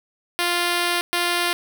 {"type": "tone bursts at uneven times", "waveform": "5% pulse", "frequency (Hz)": 349.2, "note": "F4", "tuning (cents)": 0, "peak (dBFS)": -8, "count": 2, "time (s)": [[0.39, 1.01], [1.13, 1.53]], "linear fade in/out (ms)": 0, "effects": []}